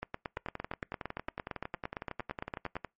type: two click trains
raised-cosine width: 0.5 ms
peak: -20 / -22 dBFS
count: 25 / 28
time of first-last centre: 0.03-2.767 / 0.37-2.847 s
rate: 8.77 / 10.9 Hz
effects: noise-tail reverb RT60 0.2 s tail -25 dB re dry + MP3 32 kbps